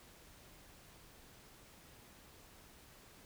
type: silence
effects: pink hiss -60 dBFS RMS until 3.25 s